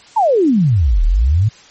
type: exponential two-way sweep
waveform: sine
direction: down then up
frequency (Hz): 942 to 36.71 to 116.2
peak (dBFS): -9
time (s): 0.16-1.49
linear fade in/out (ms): 10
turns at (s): 1.04
effects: white hiss -43 dBFS RMS until 1.7 s + MP3 32 kbps